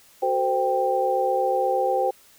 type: tone cluster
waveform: sine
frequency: 373.8 / 447.6 / 516 / 787 Hz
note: F#4 / A4 / C5 / G5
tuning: +18 / +30 / -24 / +7 cents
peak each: -28 / -31 / -23 / -23 dBFS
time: 0.22-2.11 s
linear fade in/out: 10 ms
effects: white hiss -54 dBFS RMS until 2.38 s